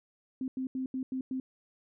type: tone bursts at uneven times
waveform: sine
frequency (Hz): 260.4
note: C4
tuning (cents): -8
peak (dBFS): -31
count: 6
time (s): 0.41-0.48 / 0.57-0.67 / 0.75-0.86 / 0.94-1.03 / 1.12-1.21 / 1.31-1.4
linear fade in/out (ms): 2
effects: none

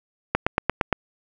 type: click train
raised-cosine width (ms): 0.5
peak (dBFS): -3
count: 6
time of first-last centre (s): 0.35-0.927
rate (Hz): 8.66
effects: none

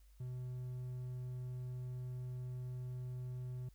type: tone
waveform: triangle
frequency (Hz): 125.7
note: B2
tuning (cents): +31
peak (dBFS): -39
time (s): 0.2-3.69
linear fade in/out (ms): 5
effects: added 50 Hz sine -60 dBFS peak until 3.74 s + white hiss -75 dBFS RMS until 3.74 s

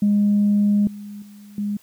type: tone with level steps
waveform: sine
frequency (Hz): 205.5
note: G#3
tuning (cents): -18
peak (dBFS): -13 / -32 / -40 / -21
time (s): 0.02-1.77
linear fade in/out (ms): 5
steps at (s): 0.87 / 1.22 / 1.58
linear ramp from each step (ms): 2
effects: tanh soft clip ceiling -10 dBFS + white hiss -55 dBFS RMS until 1.82 s

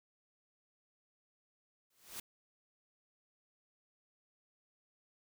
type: noise with exponential growth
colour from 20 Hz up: white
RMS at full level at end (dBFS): -41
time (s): 1.9-2.2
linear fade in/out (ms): 5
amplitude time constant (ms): 64
effects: none

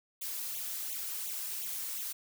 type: noise with flanger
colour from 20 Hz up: blue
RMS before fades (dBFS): -38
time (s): 0.21-2.13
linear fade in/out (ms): 10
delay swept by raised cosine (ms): 0.29 to 3.29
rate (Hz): 2.8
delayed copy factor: +0.85
effects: none

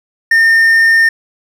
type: tone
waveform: triangle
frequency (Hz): 1817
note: A#6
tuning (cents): -45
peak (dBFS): -4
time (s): 0.31-1.09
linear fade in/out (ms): 5
effects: none

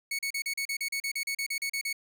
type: tone bursts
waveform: sawtooth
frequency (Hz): 2217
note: C#7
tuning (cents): 0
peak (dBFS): -26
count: 16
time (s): 0.11-1.929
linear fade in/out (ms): 5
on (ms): 79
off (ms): 37
effects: none

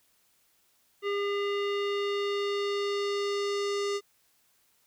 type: tone with low-pass filter sweep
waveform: square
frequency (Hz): 404.1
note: G#4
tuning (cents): -47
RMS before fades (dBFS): -30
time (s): 1.02-4.01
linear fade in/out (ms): 50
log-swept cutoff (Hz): 2600 to 6100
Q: 1.7
effects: white hiss -68 dBFS RMS until 4.86 s

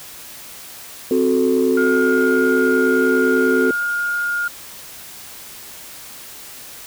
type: chord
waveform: sine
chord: F# diminished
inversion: second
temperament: equal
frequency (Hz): 261.6 / 370 / 440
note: C4 / F#4 / A4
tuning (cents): 0 / 0 / 0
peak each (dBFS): -17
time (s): 1.11-3.71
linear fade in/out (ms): 2
type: tone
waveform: sine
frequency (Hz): 1420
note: F6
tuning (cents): +28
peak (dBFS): -18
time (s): 1.77-4.48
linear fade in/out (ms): 5
effects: tanh soft clip ceiling -7 dBFS + white hiss -37 dBFS RMS until 6.86 s

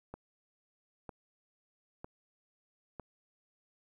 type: click train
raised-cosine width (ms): 1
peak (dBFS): -29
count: 4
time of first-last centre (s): 0.14-2.997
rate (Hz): 1.05
effects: 11-bit

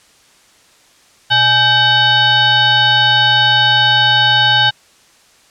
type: tone with frequency modulation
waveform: sine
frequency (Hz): 2277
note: C#7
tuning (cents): +46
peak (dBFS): -8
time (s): 1.3-4.71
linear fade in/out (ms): 20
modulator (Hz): 718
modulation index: 2.3
effects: white hiss -49 dBFS RMS until 5.5 s + low-pass 8000 Hz 12 dB/octave

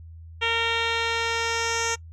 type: tone with low-pass filter sweep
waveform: 10% pulse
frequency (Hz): 460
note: A#4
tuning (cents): -23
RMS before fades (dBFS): -25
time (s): 0.41-1.96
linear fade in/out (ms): 20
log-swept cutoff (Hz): 3200 to 6200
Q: 3.7
effects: noise-tail reverb RT60 0.1 s tail -23 dB re dry + added 82 Hz sine -40 dBFS peak until 2.12 s

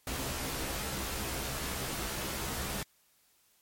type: noise with comb filter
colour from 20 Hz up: pink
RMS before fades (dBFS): -36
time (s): 0.07-2.83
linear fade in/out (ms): 2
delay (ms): 15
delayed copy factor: +0.7
effects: white hiss -68 dBFS RMS until 3.61 s + MP3 64 kbps

